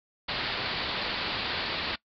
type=low-pass noise; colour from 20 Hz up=white; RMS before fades=-32 dBFS; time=0.28-1.96 s; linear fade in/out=10 ms; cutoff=4700 Hz; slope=96 dB/octave; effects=noise-tail reverb RT60 0.1 s tail -21 dB re dry